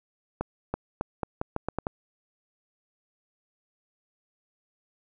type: accelerating click train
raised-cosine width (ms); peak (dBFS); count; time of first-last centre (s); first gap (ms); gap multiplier
1; -14; 9; 0.41-1.869; 330; 0.82
effects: none

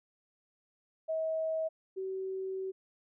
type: tone pair in turn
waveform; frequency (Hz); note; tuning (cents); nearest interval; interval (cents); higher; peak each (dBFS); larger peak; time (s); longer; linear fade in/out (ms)
sine; 640 / 380.5; D#5 / F#4; +49 / +48; major sixth; 901; first; -30 / -34; first; 1.08-1.69 / 1.96-2.72; second; 20
effects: none

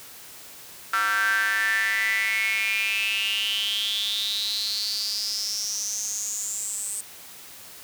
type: tone with high-pass filter sweep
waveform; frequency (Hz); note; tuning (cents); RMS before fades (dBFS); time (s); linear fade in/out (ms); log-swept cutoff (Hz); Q
square; 104.3; G#2; +8; -26; 0.93-7.01; 5; 1400 to 8400; 9.9
effects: white hiss -44 dBFS RMS until 7.83 s + high-pass 60 Hz 12 dB/octave

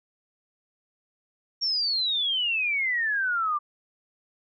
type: exponential sweep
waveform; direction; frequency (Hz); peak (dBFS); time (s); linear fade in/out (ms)
sine; down; 5588 to 1166; -23; 1.61-3.59; 20
effects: none

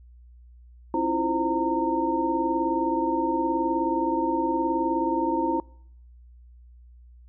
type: tone cluster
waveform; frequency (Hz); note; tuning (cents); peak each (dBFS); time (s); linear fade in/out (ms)
sine; 270 / 326.6 / 345.7 / 523 / 918; C#4 / E4 / F4 / C5 / A#5; -45 / -16 / -18 / -1 / -27; -31 / -26 / -31 / -32 / -26; 0.94-5.6; 2
effects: noise-tail reverb RT60 0.7 s tail -26 dB re dry + added 60 Hz sine -47 dBFS peak until 7.28 s

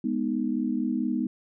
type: chord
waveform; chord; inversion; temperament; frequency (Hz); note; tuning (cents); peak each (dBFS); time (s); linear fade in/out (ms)
sine; G# minor; none; equal; 207.7 / 246.9 / 311.1; G#3 / B3 / D#4; 0 / 0 / 0; -30 / -27 / -30; 0.04-1.27; 5
effects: none

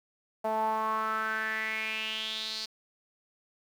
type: tone with band-pass filter sweep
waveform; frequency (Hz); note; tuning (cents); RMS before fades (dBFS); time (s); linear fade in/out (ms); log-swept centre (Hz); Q
sawtooth; 219; A3; -8; -32; 0.44-2.66; 10; 740 to 4600; 5.9
effects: 9-bit

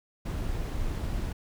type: noise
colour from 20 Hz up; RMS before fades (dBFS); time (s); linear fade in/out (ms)
brown; -31; 0.25-1.33; 10
effects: none

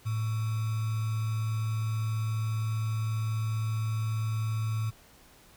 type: tone with sample-and-hold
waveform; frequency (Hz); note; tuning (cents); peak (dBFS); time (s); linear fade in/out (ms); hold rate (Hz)
sine; 110; A2; 0; -27; 0.05-4.91; 20; 1225
effects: pink hiss -57 dBFS RMS until 5.56 s

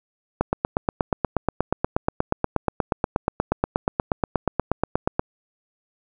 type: click train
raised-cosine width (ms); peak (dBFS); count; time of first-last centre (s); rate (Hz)
1; -5; 41; 0.41-5.195; 8.36
effects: none

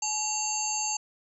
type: harmonic tone with a mistuned harmonic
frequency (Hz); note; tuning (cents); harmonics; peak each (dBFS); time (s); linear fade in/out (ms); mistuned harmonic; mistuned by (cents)
915; A#5; -32; 1 / 3 / 5 / 7 / 8; -34 / -39 / -37 / -31 / -32; 0.02-0.97; 5; 1; -120
effects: none

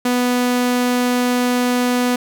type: tone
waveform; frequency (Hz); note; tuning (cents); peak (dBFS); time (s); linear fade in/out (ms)
sawtooth; 246.9; B3; 0; -11; 0.05-2.16; 5
effects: none

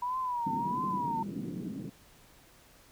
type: tone with vibrato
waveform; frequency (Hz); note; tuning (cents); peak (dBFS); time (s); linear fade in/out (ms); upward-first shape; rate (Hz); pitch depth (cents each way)
sine; 968; B5; -35; -30; 0.02-1.23; 5; triangle; 1.5; 130
type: band-pass noise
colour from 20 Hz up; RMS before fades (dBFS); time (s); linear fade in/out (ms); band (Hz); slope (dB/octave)
pink; -38; 0.46-1.9; 10; 170 to 290; 24
effects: pink hiss -59 dBFS RMS until 2.91 s

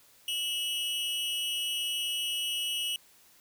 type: tone with amplitude modulation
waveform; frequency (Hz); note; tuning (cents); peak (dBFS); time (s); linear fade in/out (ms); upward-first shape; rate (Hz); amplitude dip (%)
45% pulse; 2924; F#7; -21; -26; 0.28-2.96; 2; sine; 279; 75
effects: white hiss -60 dBFS RMS until 3.4 s

